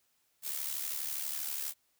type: noise with amplitude modulation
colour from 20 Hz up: blue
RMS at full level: -34 dBFS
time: 0.42-1.74 s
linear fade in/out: 50 ms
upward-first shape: sine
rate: 72.4 Hz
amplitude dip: 65%
effects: white hiss -74 dBFS RMS until 1.99 s